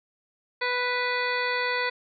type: harmonic tone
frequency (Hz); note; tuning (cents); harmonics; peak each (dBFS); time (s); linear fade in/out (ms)
493.9; B4; 0; 1 / 2 / 3 / 4 / 5 / 7 / 8 / 9; -31 / -31 / -32 / -29 / -34 / -40 / -40 / -37; 0.61-1.9; 10
effects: none